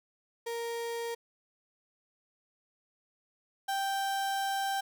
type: tone pair in turn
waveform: 35% pulse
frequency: 466.2 / 784.1 Hz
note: A#4 / G5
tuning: 0 / 0 cents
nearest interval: major sixth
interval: 900 cents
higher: second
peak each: -32 / -28 dBFS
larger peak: second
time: 0.46-1.15 / 3.68-4.81 s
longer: second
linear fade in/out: 10 ms
effects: none